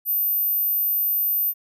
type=tone; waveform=sine; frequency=13850 Hz; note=A9; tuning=29 cents flat; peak=-19 dBFS; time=0.05-1.54 s; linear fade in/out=50 ms; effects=none